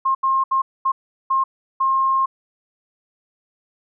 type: tone bursts at uneven times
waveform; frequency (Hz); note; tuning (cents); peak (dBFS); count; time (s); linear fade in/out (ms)
sine; 1067; C6; +34; -15; 6; 0.05-0.15 / 0.23-0.44 / 0.51-0.62 / 0.85-0.92 / 1.3-1.44 / 1.8-2.26; 10
effects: none